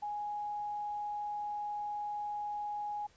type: tone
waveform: sine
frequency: 830.6 Hz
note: G#5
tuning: in tune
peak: -35 dBFS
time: 0.02-3.07 s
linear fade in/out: 10 ms
effects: pink hiss -65 dBFS RMS until 3.16 s + resampled to 16000 Hz